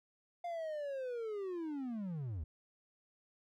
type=linear sweep; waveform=triangle; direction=down; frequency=704 to 69.3 Hz; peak=-36 dBFS; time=0.44-2.44 s; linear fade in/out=5 ms; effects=none